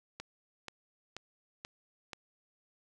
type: click train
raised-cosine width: 0.2 ms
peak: -24 dBFS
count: 5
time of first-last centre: 0.2-2.132 s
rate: 2.07 Hz
effects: none